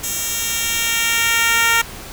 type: tone with high-pass filter sweep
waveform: 10% pulse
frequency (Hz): 461.6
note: A#4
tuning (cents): -17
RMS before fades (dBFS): -18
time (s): 0.03-1.82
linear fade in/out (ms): 10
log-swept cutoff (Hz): 6400 to 1200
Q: 0.83
effects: pink hiss -34 dBFS RMS until 2.12 s